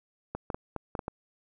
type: clicks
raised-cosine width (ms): 1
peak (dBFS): -19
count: 7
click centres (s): 0.35 / 0.502 / 0.545 / 0.763 / 0.952 / 0.992 / 1.081
effects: none